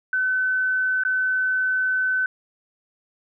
sine tone with dropouts, 1516 Hz, F#6, 42 cents sharp, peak -19 dBFS, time 0.13-2.26 s, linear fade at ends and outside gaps 2 ms, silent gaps 1.036-1.05 s, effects none

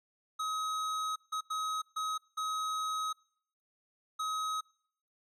square tone bursts at uneven times, 1270 Hz, D#6, 35 cents sharp, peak -33 dBFS, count 6, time 0.39-1.16 / 1.32-1.41 / 1.5-1.82 / 1.96-2.18 / 2.37-3.13 / 4.19-4.61 s, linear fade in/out 10 ms, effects noise-tail reverb RT60 0.7 s tail -26 dB re dry + low-pass 9000 Hz 12 dB/octave

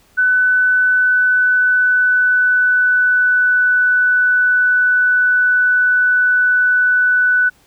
sine tone with pitch glide, 1500 to 1490.5 Hz, F#6 to F#6, +23 to +12 cents, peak -10 dBFS, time 0.17-7.5 s, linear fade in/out 20 ms, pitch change -11 cents, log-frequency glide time 0.95-3.65 s, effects pink hiss -53 dBFS RMS until 7.66 s

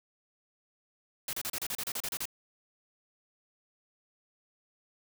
white noise bursts, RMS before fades -35 dBFS, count 12, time 1.28-2.255 s, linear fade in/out 2 ms, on 51 ms, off 33 ms, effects none

